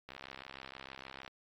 click train, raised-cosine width 0.3 ms, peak -30 dBFS, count 80, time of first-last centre 0.09-1.278 s, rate 66.5 Hz, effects AAC 32 kbps

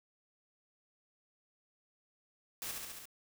white noise with echo, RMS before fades -41 dBFS, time 2.62-2.71 s, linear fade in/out 0 ms, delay 69 ms, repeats 5, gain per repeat -2 dB, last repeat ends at 3.055 s, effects none

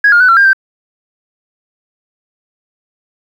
sine tone with pitch steps, 1658 / 1417 / 1497 / 1357 / 1602 / 1563 Hz, G#6 / F6 / F#6 / E6 / G6 / G6, -3 / +25 / +20 / +50 / +37 / -6 cents, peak -3 dBFS, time 0.04-0.532 s, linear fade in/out 5 ms, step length 82 ms, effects tanh soft clip ceiling 0 dBFS + 7-bit

